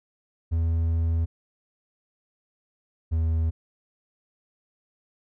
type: tone pair in turn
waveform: triangle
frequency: 82.41 / 80.99 Hz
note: E2 / E2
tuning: 0 / -30 cents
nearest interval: unison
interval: 30 cents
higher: first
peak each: -19 dBFS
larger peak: neither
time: 0.51-1.26 / 3.11-3.51 s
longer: first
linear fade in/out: 20 ms
effects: none